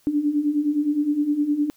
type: beating tone pair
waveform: sine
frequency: 287.3 / 297 Hz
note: D4 / D4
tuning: -38 / +20 cents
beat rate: 9.7 Hz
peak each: -25 / -20 dBFS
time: 0.07-1.7 s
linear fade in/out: 0 ms
effects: white hiss -60 dBFS RMS until 1.76 s